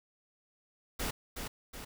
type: noise with echo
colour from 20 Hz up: pink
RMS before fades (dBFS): -35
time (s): 0.99-1.11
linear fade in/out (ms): 10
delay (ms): 370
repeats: 2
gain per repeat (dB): -5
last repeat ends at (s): 1.85
effects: none